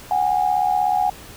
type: tone pair together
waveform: sine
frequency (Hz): 740 / 816.4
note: F#5 / G#5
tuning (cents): 0 / -30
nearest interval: major second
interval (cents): 170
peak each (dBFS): -19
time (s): 0.11-1.1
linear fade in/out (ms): 2
effects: pink hiss -41 dBFS RMS until 1.36 s